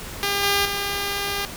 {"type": "tone with level steps", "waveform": "5% pulse", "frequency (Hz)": 401.8, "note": "G4", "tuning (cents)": 43, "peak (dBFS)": [-10, -7, -13], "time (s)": [0.23, 1.45], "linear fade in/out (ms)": 0, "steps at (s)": [0.43, 0.65], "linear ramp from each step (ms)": 5, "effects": ["pink hiss -35 dBFS RMS until 1.56 s"]}